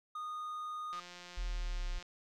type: tone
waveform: triangle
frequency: 1232 Hz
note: D#6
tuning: 17 cents flat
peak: -37 dBFS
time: 0.15-1 s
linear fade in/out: 5 ms
type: click train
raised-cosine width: 0.2 ms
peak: -33 dBFS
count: 195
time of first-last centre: 0.93-2.026 s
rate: 177 Hz
type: linear sweep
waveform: sine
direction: down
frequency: 40.62 to 32.05 Hz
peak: -34 dBFS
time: 1.37-1.99 s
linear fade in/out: 10 ms
effects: none